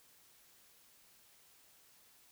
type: silence
effects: white hiss -65 dBFS RMS until 2.31 s